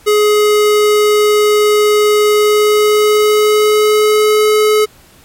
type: tone with pitch glide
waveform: square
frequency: 420 to 426.8 Hz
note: G#4 to G#4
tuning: +19 to +47 cents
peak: -8 dBFS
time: 0.06-4.86 s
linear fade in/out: 20 ms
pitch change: +28 cents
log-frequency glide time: 2.26-4.48 s
effects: pink hiss -44 dBFS RMS until 5.24 s + MP3 64 kbps